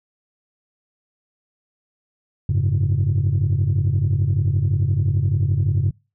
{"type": "chord", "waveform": "sine", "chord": "F# suspended second", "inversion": "none", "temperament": "just", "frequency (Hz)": [92.5, 104.06, 138.75], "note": ["F#2", "G#2", "C#3"], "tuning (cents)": [0, 4, 2], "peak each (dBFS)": -19, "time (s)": [2.49, 5.91], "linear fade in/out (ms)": 5, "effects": ["noise-tail reverb RT60 0.3 s tail -26 dB re dry", "tanh soft clip ceiling -12 dBFS"]}